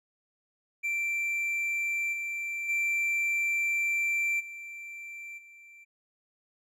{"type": "tone with level steps", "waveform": "triangle", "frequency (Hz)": 2349, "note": "D7", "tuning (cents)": 0, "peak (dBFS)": [-26, -30, -24, -38, -48], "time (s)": [0.83, 5.85], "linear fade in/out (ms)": 20, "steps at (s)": [2.12, 2.68, 4.39, 5.37], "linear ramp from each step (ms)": 20, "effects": []}